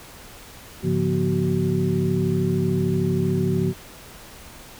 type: tone cluster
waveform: sine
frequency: 103.5 / 142.1 / 175.3 / 238.6 / 376.9 Hz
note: G#2 / C#3 / F3 / A#3 / F#4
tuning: -5 / +43 / +7 / +41 / +32 cents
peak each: -27 / -25 / -23 / -28 / -25 dBFS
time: 0.82-3.74 s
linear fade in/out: 50 ms
effects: pink hiss -43 dBFS RMS until 4.79 s